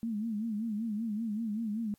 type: tone with vibrato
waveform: sine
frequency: 218.6 Hz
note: A3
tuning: 11 cents flat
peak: -31 dBFS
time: 0.03-1.94 s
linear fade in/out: 0 ms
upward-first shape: sine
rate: 5.2 Hz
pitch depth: 110 cents each way
effects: white hiss -71 dBFS RMS until 1.98 s + AAC 64 kbps

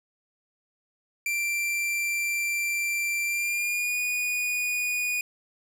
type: tone with pitch glide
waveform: 45% pulse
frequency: 2357 to 2461 Hz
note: D7 to D#7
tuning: +6 to -20 cents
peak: -25 dBFS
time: 1.26-5.21 s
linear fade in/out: 2 ms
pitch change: +74 cents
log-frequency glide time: 3.25-3.99 s
effects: none

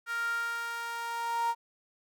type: tone with high-pass filter sweep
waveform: sawtooth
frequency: 466.2 Hz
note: A#4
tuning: in tune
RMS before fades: -33 dBFS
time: 0.06-1.55 s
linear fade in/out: 50 ms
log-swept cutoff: 1500 to 930 Hz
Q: 8.1
effects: none

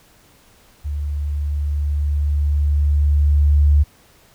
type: tone with level ramp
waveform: sine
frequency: 73 Hz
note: D2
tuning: 10 cents flat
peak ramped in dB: -21 to -9 dBFS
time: 0.84-3.84 s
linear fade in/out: 20 ms
effects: pink hiss -52 dBFS RMS until 4.34 s

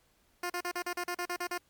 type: tone bursts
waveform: 10% pulse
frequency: 353.6 Hz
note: F4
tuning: 22 cents sharp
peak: -24 dBFS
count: 11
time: 0.43-1.579 s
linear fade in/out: 5 ms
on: 69 ms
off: 39 ms
effects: pink hiss -69 dBFS RMS until 1.69 s + MP3 96 kbps

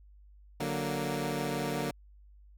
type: chord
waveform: 15% pulse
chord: D augmented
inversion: none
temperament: equal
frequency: 146.83 / 185 / 233.1 Hz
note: D3 / F#3 / A#3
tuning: 0 / 0 / 0 cents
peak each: -28 / -31 / -29 dBFS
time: 0.6-1.91 s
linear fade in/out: 5 ms
effects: added 50 Hz sine -53 dBFS peak until 2.57 s

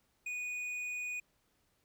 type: tone with tanh clipping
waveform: sine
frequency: 2470 Hz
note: D#7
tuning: 13 cents flat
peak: -38 dBFS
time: 0.26-1.2 s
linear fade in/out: 5 ms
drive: 8 dB
effects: pink hiss -75 dBFS RMS until 1.84 s

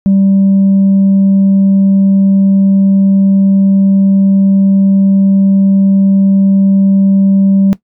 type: tone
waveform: sine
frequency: 195 Hz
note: G3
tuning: 9 cents flat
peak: -3 dBFS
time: 0.06-7.73 s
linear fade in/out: 0 ms
effects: noise-tail reverb RT60 0.1 s tail -18 dB re dry + tanh soft clip ceiling -3 dBFS

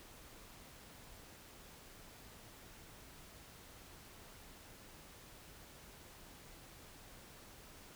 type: silence
effects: pink hiss -57 dBFS RMS until 7.95 s

